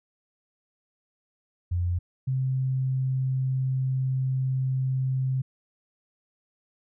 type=tone pair in turn; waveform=sine; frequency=88.1 / 131.09 Hz; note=F2 / C3; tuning=+16 / +4 cents; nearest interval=perfect fifth; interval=688 cents; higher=second; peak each=-23 dBFS; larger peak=neither; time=1.71-1.99 / 2.27-5.42 s; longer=second; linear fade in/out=10 ms; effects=none